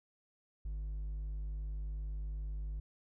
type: tone with hard clipping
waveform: sine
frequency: 51.3 Hz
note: G#1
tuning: 21 cents flat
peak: -38 dBFS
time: 0.65-2.8 s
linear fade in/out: 5 ms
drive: 3 dB
effects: none